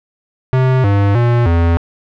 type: tone with pitch steps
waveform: square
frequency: 129.7 / 100.4 / 119.5 / 84.4 Hz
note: C3 / G2 / A#2 / E2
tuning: -15 / +42 / +43 / +41 cents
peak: -10 dBFS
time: 0.53-1.77 s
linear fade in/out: 0 ms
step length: 310 ms
effects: low-pass 2000 Hz 12 dB/octave